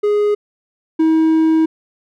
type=tone pair in turn; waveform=triangle; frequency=415.3 / 319.7 Hz; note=G#4 / D#4; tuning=0 / +47 cents; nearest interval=perfect fourth; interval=453 cents; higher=first; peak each=-10 / -8 dBFS; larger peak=second; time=0.03-0.35 / 0.99-1.66 s; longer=second; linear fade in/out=10 ms; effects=none